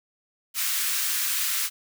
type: high-pass noise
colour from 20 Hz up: white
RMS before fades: -26 dBFS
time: 0.54-1.7 s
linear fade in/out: 50 ms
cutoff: 1300 Hz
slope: 24 dB/octave
effects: none